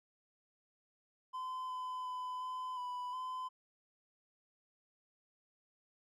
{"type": "tone with pitch steps", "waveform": "triangle", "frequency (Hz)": [1023, 1014, 1007, 1016, 991, 1020], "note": ["C6", "B5", "B5", "B5", "B5", "C6"], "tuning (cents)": [-39, 45, 33, 49, 6, -44], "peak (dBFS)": -37, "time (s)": [1.33, 3.49], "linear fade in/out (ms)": 20, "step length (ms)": 360, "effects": []}